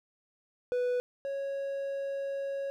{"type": "tone pair in turn", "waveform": "triangle", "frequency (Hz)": [493.9, 552], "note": ["B4", "C#5"], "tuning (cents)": [0, -7], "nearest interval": "major second", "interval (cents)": 193, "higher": "second", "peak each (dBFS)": [-25, -30], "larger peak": "first", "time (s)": [[0.72, 1], [1.25, 2.7]], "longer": "second", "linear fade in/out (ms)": 0, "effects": []}